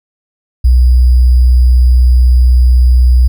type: tone with sample-and-hold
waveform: sine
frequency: 62 Hz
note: B1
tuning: 7 cents sharp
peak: -3 dBFS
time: 0.64-3.28 s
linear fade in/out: 10 ms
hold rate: 4900 Hz
effects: none